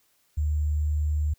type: tone with sample-and-hold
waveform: sine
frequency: 75.3 Hz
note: D2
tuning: 44 cents sharp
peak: -22 dBFS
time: 0.37-1.34 s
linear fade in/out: 10 ms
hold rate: 7350 Hz
effects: white hiss -67 dBFS RMS until 1.38 s